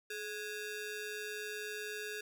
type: ring-modulated tone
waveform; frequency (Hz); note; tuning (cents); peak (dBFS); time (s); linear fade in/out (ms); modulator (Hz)
sawtooth; 1040; C6; -11; -33; 0.1-2.21; 5; 616
effects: none